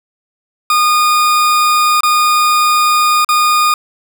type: tone with dropouts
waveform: 40% pulse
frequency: 1224 Hz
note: D#6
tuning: 29 cents flat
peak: -8 dBFS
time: 0.7-3.74 s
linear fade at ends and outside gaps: 2 ms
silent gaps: 2.007-2.033 / 3.247-3.289 s
effects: none